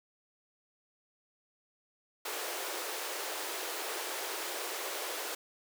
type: high-pass noise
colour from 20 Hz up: pink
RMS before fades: -38 dBFS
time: 2.25-5.35 s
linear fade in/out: 5 ms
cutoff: 350 Hz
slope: 48 dB/octave
effects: none